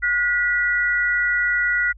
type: tone pair together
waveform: sine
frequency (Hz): 1446.9 / 1956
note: F#6 / B6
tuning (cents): -39 / -17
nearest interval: perfect fourth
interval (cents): 522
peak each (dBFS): -20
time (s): 0.02-1.93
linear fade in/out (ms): 20
effects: added 50 Hz sine -41 dBFS peak until 1.97 s